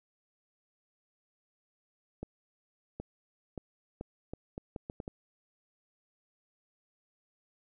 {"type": "accelerating click train", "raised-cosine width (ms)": 2, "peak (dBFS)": -25, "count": 10, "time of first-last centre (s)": [2.23, 5.079], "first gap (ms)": 770, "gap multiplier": 0.75, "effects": []}